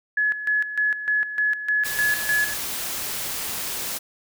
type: tone with tremolo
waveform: sine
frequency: 1700 Hz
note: G#6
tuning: 40 cents sharp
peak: -18 dBFS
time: 0.17-2.54 s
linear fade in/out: 5 ms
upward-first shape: square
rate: 3.3 Hz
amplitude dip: 70%
type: noise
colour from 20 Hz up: white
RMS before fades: -29 dBFS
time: 1.84-3.99 s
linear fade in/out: 20 ms
effects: none